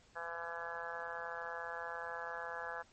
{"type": "harmonic tone", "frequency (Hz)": 168.8, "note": "E3", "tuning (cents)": 41, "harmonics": [3, 4, 5, 6, 7, 8, 9, 10], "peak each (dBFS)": [-48, -49, -48, -49, -51, -50, -49, -46], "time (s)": [0.15, 2.83], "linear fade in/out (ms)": 20, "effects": ["pink hiss -66 dBFS RMS until 2.92 s", "MP3 32 kbps"]}